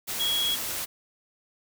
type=tone in noise; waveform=sine; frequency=3322 Hz; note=G#7; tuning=in tune; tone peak=-24 dBFS; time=0.19-0.56 s; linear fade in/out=20 ms; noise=white; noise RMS=-32 dBFS; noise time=0.07-0.86 s; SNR=+5 dB; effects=none